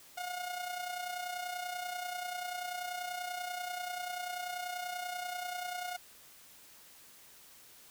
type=tone with amplitude modulation; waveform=sawtooth; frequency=719 Hz; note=F#5; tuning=50 cents flat; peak=-31 dBFS; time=0.17-5.97 s; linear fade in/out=10 ms; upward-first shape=sine; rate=30.3 Hz; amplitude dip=55%; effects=white hiss -57 dBFS RMS until 7.9 s